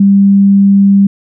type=tone; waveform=sine; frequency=198.1 Hz; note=G3; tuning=18 cents sharp; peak=-3 dBFS; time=0-1.07 s; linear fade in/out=5 ms; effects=none